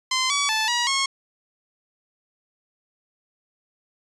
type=tone with pitch steps; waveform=10% pulse; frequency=1036 / 1138 / 875 / 960 / 1088 Hz; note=C6 / C#6 / A5 / B5 / C#6; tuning=-17 / +45 / -10 / -49 / -33 cents; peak=-12 dBFS; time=0.11-1.06 s; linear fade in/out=5 ms; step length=190 ms; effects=resampled to 24000 Hz